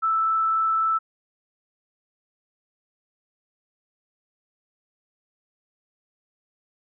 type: tone with frequency modulation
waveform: sine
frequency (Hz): 1318.5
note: E6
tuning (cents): 0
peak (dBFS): -19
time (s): 0.02-0.99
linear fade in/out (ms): 20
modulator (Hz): 23.7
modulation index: 0.32
effects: none